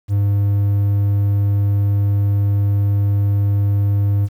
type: tone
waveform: triangle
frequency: 101 Hz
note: G#2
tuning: 48 cents flat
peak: -11 dBFS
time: 0.08-4.29 s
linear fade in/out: 50 ms
effects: 8-bit